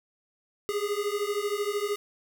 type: beating tone pair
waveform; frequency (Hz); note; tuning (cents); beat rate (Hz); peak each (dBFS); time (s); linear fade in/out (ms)
square; 404.6 / 417.6; G#4 / G#4; -45 / +10; 13; -31; 0.69-1.96; 0
effects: none